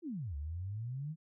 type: exponential two-way sweep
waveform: sine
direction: down then up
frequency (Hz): 370 to 69.3 to 163.5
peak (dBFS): -37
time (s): 0.02-1.16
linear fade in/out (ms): 50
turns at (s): 0.36
effects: none